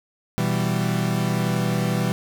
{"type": "chord", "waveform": "40% pulse", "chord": "E minor", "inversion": "second", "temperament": "equal", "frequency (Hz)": [123.47, 164.81, 196], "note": ["B2", "E3", "G3"], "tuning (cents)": [0, 0, 0], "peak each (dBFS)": -24, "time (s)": [0.38, 2.12], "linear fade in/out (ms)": 0, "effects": []}